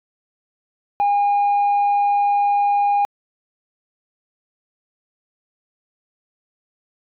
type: tone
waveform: sine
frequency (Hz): 813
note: G#5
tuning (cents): -37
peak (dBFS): -12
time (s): 1-3.05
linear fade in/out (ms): 0
effects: tanh soft clip ceiling -13 dBFS